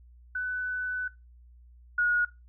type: tone pair in turn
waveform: sine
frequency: 1498 / 1447.8 Hz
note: F#6 / F#6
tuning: +21 / -38 cents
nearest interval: minor second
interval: 59 cents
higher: first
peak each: -28 / -22 dBFS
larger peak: second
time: 0.35-1.08 / 1.98-2.25 s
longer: first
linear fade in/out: 5 ms
effects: noise-tail reverb RT60 0.2 s tail -18 dB re dry + added 60 Hz sine -51 dBFS peak until 2.48 s